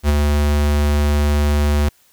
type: tone with ADSR envelope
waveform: square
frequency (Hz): 73.42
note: D2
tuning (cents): 0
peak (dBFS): -11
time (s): 0.03-1.89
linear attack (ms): 60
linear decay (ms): 23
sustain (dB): -3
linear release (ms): 6
effects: white hiss -55 dBFS RMS until 2.12 s